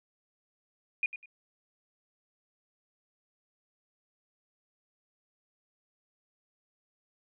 sine tone with echo, 2449 Hz, D#7, 28 cents flat, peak -25 dBFS, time 1.03-1.06 s, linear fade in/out 2 ms, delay 99 ms, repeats 2, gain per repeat -12 dB, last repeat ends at 1.258 s, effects none

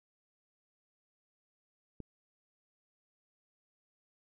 click, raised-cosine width 3 ms, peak -30 dBFS, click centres 2.003 s, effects none

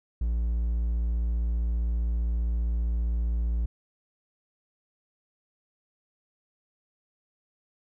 triangle tone, 57.6 Hz, A#1, 20 cents flat, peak -22 dBFS, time 0.21-3.66 s, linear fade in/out 5 ms, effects none

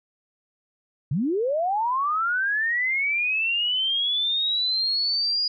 sine linear sweep, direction up, 120 to 4906 Hz, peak -21 dBFS, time 1.11-5.48 s, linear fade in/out 5 ms, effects none

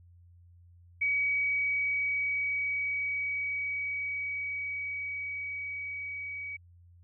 sine tone with level ramp, 2267 Hz, C#7, 38 cents sharp, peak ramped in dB -25 to -36 dBFS, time 1.01-6.57 s, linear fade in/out 10 ms, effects added 87 Hz sine -54 dBFS peak until 7.03 s

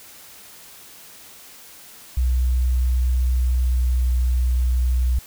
sine tone with pitch glide, 62.5 to 62.1 Hz, B1 to B1, +21 to +10 cents, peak -16 dBFS, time 2.17-5.19 s, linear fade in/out 5 ms, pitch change -11 cents, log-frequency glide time 3.2-4.08 s, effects white hiss -44 dBFS RMS until 5.26 s

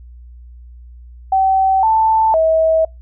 sine tone with pitch steps, 767 / 884 / 643 Hz, G5 / A5 / E5, -38 / +8 / -43 cents, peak -10 dBFS, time 1.32-2.85 s, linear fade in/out 5 ms, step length 510 ms, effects noise-tail reverb RT60 0.2 s tail -24 dB re dry + added 60 Hz sine -35 dBFS peak until 3.01 s

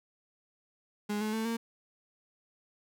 35% pulse tone with pitch steps, 207.7 / 214.8 / 222.1 / 229.7 Hz, G#3 / A3 / A3 / A#3, 0 / -41 / +16 / -25 cents, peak -29 dBFS, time 1.09-1.57 s, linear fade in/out 10 ms, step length 120 ms, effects none

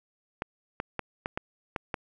clicks, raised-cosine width 0.5 ms, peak -15 dBFS, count 7, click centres 0.421 / 0.801 / 0.993 / 1.259 / 1.375 / 1.762 / 1.942 s, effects none

